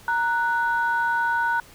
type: tone pair together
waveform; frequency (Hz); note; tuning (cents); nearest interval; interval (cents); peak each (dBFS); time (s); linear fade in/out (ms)
sine; 932.3 / 1480; A#5 / F#6; 0 / 0; minor sixth; 800; -22 / -22; 0.08-1.6; 2
effects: tanh soft clip ceiling -13 dBFS + pink hiss -49 dBFS RMS until 1.74 s